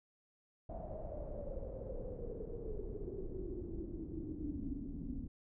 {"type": "noise with low-pass filter sweep", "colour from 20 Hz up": "brown", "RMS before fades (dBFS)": -43, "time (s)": [0.69, 5.28], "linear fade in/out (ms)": 5, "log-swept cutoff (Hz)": [670, 250], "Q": 9.7, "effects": []}